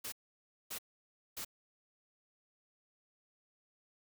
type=noise bursts; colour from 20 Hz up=white; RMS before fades=-42 dBFS; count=3; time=0.04-1.449 s; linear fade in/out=10 ms; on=83 ms; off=580 ms; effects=none